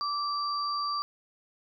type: tone pair together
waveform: sine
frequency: 1165 / 4687 Hz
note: D6 / D8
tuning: -14 / -4 cents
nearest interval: 2 octaves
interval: 2410 cents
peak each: -29 / -35 dBFS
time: 0.01-1.02 s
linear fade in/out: 0 ms
effects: none